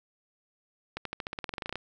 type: accelerating click train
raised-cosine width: 0.3 ms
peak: -18 dBFS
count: 16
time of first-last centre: 0.97-1.756 s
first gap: 83 ms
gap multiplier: 0.93
effects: none